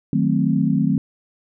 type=chord; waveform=sine; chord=D# diminished seventh; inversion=none; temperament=equal; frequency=155.56 / 185 / 220 / 261.6 Hz; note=D#3 / F#3 / A3 / C4; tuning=0 / 0 / 0 / 0 cents; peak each=-21 dBFS; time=0.13-0.98 s; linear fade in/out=2 ms; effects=none

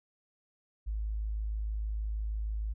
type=tone; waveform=sine; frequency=53.2 Hz; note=G#1; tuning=42 cents sharp; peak=-31 dBFS; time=0.86-2.74 s; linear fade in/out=20 ms; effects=none

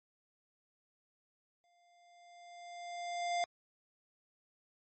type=tone with exponential growth; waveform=square; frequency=698.5 Hz; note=F5; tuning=in tune; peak=-31 dBFS; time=1.64-3.44 s; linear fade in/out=0 ms; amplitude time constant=390 ms; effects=MP3 32 kbps

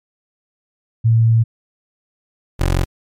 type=tone pair in turn; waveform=sine / 20% pulse; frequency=113.8 / 45.16 Hz; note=A#2 / F#1; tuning=-41 / -41 cents; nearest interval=octave + major third; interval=1600 cents; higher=first; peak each=-9 dBFS; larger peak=neither; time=1.04-1.44 / 2.59-2.85 s; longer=first; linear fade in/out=20 ms; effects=MP3 96 kbps

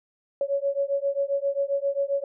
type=beating tone pair; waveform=sine; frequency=554.4 / 561.9 Hz; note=C#5 / C#5; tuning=0 / +23 cents; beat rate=7.5 Hz; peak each=-26 dBFS; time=0.41-2.24 s; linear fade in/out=2 ms; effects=none

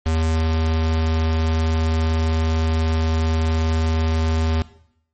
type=tone; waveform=square; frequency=80.3 Hz; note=E2; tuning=45 cents flat; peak=-18 dBFS; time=0.06-4.62 s; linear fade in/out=0 ms; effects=noise-tail reverb RT60 0.7 s tail -17 dB re dry + MP3 32 kbps

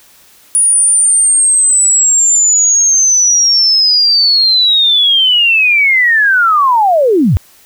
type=linear sweep; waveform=sine; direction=down; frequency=9730 to 68.5 Hz; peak=-6 dBFS; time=0.55-7.37 s; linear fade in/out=0 ms; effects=white hiss -44 dBFS RMS until 7.65 s

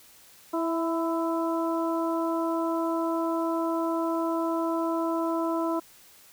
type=harmonic tone with a mistuned harmonic; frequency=329.6 Hz; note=E4; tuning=in tune; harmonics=1 / 2 / 3 / 4; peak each=-27 / -31 / -32 / -36 dBFS; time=0.53-5.8 s; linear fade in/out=10 ms; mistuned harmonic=3; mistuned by=+25 cents; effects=white hiss -54 dBFS RMS until 6.32 s

